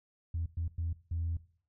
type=tone bursts at uneven times; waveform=sine; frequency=83.5 Hz; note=E2; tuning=23 cents sharp; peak=-30 dBFS; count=4; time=0.34-0.46 / 0.57-0.68 / 0.78-0.93 / 1.11-1.37 s; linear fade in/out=5 ms; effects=noise-tail reverb RT60 0.5 s tail -18 dB re dry + tanh soft clip ceiling -27 dBFS